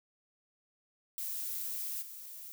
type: noise with level steps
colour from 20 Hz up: violet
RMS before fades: -38 / -47 dBFS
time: 1.18-2.52 s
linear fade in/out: 0 ms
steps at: 2.01 s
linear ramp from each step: 20 ms
effects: none